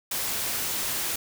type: noise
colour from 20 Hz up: white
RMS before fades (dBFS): -29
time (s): 0.11-1.16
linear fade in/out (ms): 5
effects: none